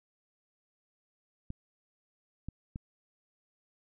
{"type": "clicks", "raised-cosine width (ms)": 5, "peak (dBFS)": -26, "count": 3, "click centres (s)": [1.504, 2.486, 2.759], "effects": []}